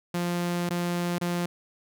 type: tone with dropouts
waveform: sawtooth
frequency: 174.61 Hz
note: F3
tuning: in tune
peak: -22 dBFS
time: 0.14-1.46 s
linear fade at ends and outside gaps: 5 ms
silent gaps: 0.693-0.705 / 1.184-1.212 s
effects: none